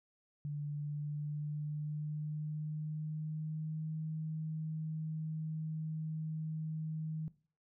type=tone with pitch glide; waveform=sine; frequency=146.7 to 157.23 Hz; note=D3 to D#3; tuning=-2 to +18 cents; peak=-36 dBFS; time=0.45-7.28 s; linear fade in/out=0 ms; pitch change=+120 cents; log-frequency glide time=0.69-3.95 s; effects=noise-tail reverb RT60 0.4 s tail -18 dB re dry